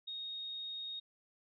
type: tone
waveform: sine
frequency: 3729 Hz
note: A#7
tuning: in tune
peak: -40 dBFS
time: 0.07-1 s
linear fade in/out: 10 ms
effects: none